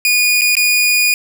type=tone with dropouts; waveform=sawtooth; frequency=2453 Hz; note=D#7; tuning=25 cents flat; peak=-7 dBFS; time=0.05-1.14 s; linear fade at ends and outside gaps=1 ms; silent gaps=0.411-0.417 / 0.553-0.568 s; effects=none